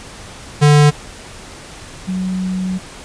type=tone pair in turn; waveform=square / sine; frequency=147.6 / 186.06 Hz; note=D3 / F#3; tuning=+9 / +10 cents; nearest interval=major third; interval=401 cents; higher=second; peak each=-7 / -17 dBFS; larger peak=first; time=0.61-0.91 / 2.07-2.79 s; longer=second; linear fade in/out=20 ms; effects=pink hiss -35 dBFS RMS until 3.04 s + resampled to 22050 Hz